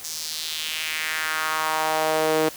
sawtooth tone with high-pass filter sweep, 157.1 Hz, D#3, 17 cents sharp, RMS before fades -25 dBFS, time 0.04-2.49 s, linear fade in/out 5 ms, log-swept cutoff 6100 to 400 Hz, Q 2.3, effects white hiss -40 dBFS RMS until 2.56 s

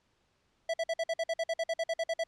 square tone bursts, 659.3 Hz, E5, in tune, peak -29 dBFS, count 16, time 0.69-2.238 s, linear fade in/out 5 ms, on 48 ms, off 52 ms, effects pink hiss -73 dBFS RMS until 2.27 s + low-pass 6000 Hz 12 dB/octave

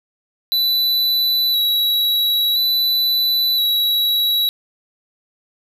square tone with vibrato, 3936 Hz, B7, 7 cents flat, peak -15 dBFS, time 0.52-4.49 s, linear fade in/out 0 ms, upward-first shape square, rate 0.49 Hz, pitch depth 20 cents each way, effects none

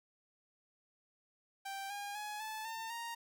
sawtooth tone with pitch steps, 784 / 811.6 / 840.3 / 869.9 / 900.6 / 932.3 Hz, G5 / G#5 / G#5 / A5 / A5 / A#5, 0 / -40 / +20 / -20 / +40 / 0 cents, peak -37 dBFS, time 1.65-3.15 s, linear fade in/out 10 ms, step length 250 ms, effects none

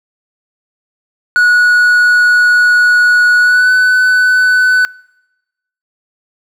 triangle tone with pitch glide, 1462 to 1500.5 Hz, F#6 to F#6, -21 to +24 cents, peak -4 dBFS, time 1.36-4.85 s, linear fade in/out 0 ms, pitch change +45 cents, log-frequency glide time 3.4-3.71 s, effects noise-tail reverb RT60 1.0 s tail -26 dB re dry

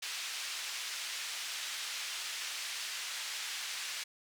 pink band-pass noise, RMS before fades -40 dBFS, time 0.02-4.04 s, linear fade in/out 10 ms, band 2200 to 7100 Hz, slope 12 dB/octave, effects none

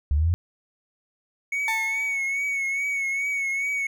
sine linear sweep, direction up, 69.3 to 89.3 Hz, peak -18 dBFS, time 0.11-0.34 s, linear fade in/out 0 ms
triangle tone with vibrato, 2217 Hz, C#7, in tune, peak -22 dBFS, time 1.52-3.87 s, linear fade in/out 5 ms, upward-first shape triangle, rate 2.4 Hz, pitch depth 50 cents each way
35% pulse tone with exponential decay, 890 Hz, A5, 20 cents sharp, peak -23 dBFS, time 1.68-2.37 s, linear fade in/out 1 ms, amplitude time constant 150 ms
effects none

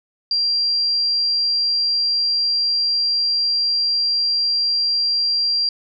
sine tone, 4746 Hz, D8, 17 cents sharp, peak -16 dBFS, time 0.31-5.69 s, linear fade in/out 2 ms, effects none

